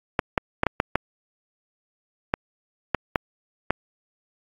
clicks, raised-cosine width 0.5 ms, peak -4 dBFS, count 10, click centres 0.192 / 0.378 / 0.634 / 0.667 / 0.801 / 0.956 / 2.339 / 2.947 / 3.158 / 3.706 s, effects AAC 32 kbps

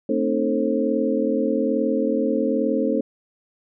sine tone cluster, 224.8 / 263.6 / 305.9 / 443.2 / 533 Hz, A3 / C4 / D#4 / A4 / C5, +37 / +13 / -29 / +13 / +32 cents, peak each -25 dBFS, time 0.09-3.01 s, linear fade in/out 5 ms, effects none

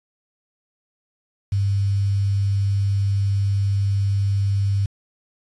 sine tone with quantisation, 99.3 Hz, G2, 23 cents sharp, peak -17 dBFS, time 1.52-4.86 s, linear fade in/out 5 ms, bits 7, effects resampled to 22050 Hz

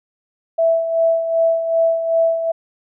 sine tone with tremolo, 659.3 Hz, E5, in tune, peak -11 dBFS, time 0.58-2.52 s, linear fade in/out 10 ms, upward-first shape sine, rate 2.6 Hz, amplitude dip 60%, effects none

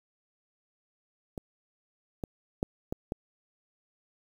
clicks, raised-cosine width 2 ms, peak -23 / -20 / -14 / -18 / -18 dBFS, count 5, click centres 1.378 / 2.238 / 2.629 / 2.925 / 3.121 s, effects 8-bit

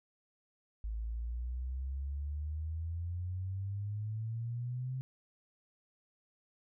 sine exponential sweep, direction up, 53.2 to 131.5 Hz, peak -35 dBFS, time 0.84-5.01 s, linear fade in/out 0 ms, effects none

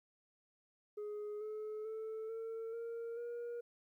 sine tone with pitch steps, 418.3 / 429.1 / 440.1 / 451.4 / 463.1 / 475 Hz, G#4 / A4 / A4 / A4 / A#4 / A#4, +12 / -43 / 0 / +44 / -11 / +33 cents, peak -38 dBFS, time 0.97-3.61 s, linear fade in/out 10 ms, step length 440 ms, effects tanh soft clip ceiling -40 dBFS + 13-bit

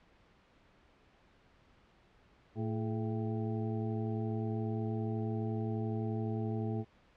harmonic tone with a mistuned harmonic, 111.8 Hz, A2, 28 cents sharp, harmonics 1 / 2 / 3 / 4 / 6 / 7, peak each -35 / -38 / -42 / -42 / -50 / -48 dBFS, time 2.55-6.85 s, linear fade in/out 50 ms, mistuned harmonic 4, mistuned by -81 cents, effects pink hiss -65 dBFS RMS until 7.16 s + low-pass 3000 Hz 12 dB/octave

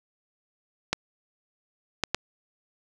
clicks, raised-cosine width 0.2 ms, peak -6 dBFS, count 3, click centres 0.93 / 2.037 / 2.146 s, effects none

